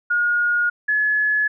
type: tone pair in turn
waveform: sine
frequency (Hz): 1434 / 1705.3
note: F6 / G#6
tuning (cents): +45 / +45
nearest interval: minor third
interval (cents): 300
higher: second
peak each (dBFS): -16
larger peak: neither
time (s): 0.1-0.7 / 0.88-1.48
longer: neither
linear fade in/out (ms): 10
effects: none

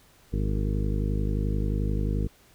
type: harmonic tone with a mistuned harmonic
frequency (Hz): 51.4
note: G#1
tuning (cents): -17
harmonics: 1 / 2 / 3 / 4 / 5 / 6 / 7 / 8 / 9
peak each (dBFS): -26 / -30 / -33 / -34 / -39 / -38 / -43 / -43 / -40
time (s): 0.32-2.28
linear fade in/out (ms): 20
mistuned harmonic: 7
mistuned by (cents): +45
effects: pink hiss -58 dBFS RMS until 2.54 s

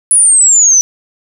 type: exponential sweep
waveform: sine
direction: down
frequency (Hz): 10100 to 5920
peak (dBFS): -4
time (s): 0.11-0.81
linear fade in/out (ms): 0
effects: none

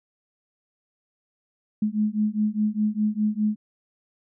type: beating tone pair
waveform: sine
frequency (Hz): 210 / 214.9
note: G#3 / A3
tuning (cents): +19 / -41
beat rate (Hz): 4.9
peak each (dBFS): -24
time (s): 1.82-3.56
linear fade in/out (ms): 5
effects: none

